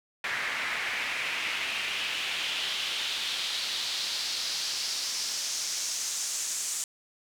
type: noise with band-pass filter sweep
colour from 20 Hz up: pink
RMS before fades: -32 dBFS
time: 0.24-6.84 s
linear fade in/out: 2 ms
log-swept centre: 1900 to 7400 Hz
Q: 2.4
effects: none